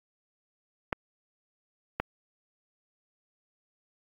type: clicks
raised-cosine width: 0.5 ms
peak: -12 dBFS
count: 2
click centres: 0.928 / 2 s
effects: AAC 32 kbps